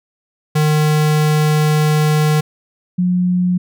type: tone pair in turn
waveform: square / sine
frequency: 152.5 / 179.95 Hz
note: D#3 / F#3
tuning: -34 / -48 cents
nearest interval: minor third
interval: 286 cents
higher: second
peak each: -12 dBFS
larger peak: neither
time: 0.55-2.41 / 2.98-3.58 s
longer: first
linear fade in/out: 10 ms
effects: none